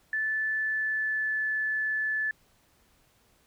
sine tone with pitch glide, 1748 to 1736.9 Hz, A6 to A6, -12 to -23 cents, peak -26 dBFS, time 0.13-2.31 s, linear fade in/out 2 ms, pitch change -11 cents, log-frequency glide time 0.55-1.42 s, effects pink hiss -65 dBFS RMS until 3.46 s

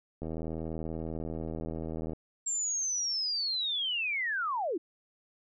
click train, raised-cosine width 2 ms, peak -24 dBFS, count 155, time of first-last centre 0.22-2.133 s, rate 80.5 Hz
sine linear sweep, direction down, 7459 to 288.2 Hz, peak -29 dBFS, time 2.46-4.78 s, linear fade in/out 10 ms
effects none

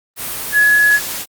sine tone in noise, 1690 Hz, G#6, 30 cents sharp, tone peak -8 dBFS, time 0.52-1 s, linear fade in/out 50 ms, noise white, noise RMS -24 dBFS, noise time 0.16-1.26 s, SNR +13 dB, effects Opus 32 kbps

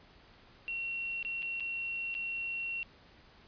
sine tone with dropouts, 2732 Hz, F7, 39 cents flat, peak -34 dBFS, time 0.68-2.83 s, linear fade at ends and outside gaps 0 ms, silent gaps 1.228-1.249 / 1.422-1.428 / 1.599-1.605 / 2.142-2.15 s, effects pink hiss -59 dBFS RMS until 3.47 s + resampled to 11025 Hz

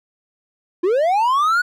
triangle linear sweep, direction up, 331.7 to 1480 Hz, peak -12 dBFS, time 0.83-1.62 s, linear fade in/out 10 ms, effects none

